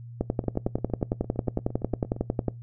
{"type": "two click trains", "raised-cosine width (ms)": 2, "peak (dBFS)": [-24, -11], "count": [16, 26], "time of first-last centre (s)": [[0.44, 2.164], [0.21, 2.483]], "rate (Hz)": [8.7, 11], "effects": ["noise-tail reverb RT60 0.2 s tail -22 dB re dry", "added 118 Hz sine -39 dBFS peak until 2.62 s"]}